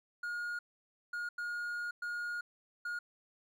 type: tone bursts at uneven times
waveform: triangle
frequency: 1431 Hz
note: F6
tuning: 42 cents sharp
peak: -34 dBFS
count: 5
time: 0.23-0.59 / 1.13-1.29 / 1.38-1.91 / 2.02-2.41 / 2.85-2.99 s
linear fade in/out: 5 ms
effects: none